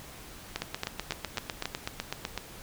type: two click trains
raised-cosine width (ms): 0.2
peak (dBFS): -13 / -14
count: 5 / 15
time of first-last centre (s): 0.56-1.656 / 0.62-2.377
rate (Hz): 3.65 / 7.97
effects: pink hiss -47 dBFS RMS until 2.62 s